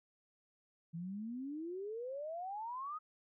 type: exponential sweep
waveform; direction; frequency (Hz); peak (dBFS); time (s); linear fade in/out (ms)
sine; up; 161.2 to 1278; -40; 0.93-2.99; 20
effects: none